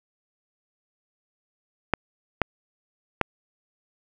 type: clicks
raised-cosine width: 0.5 ms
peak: -4 dBFS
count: 3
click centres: 1.937 / 2.417 / 3.213 s
effects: none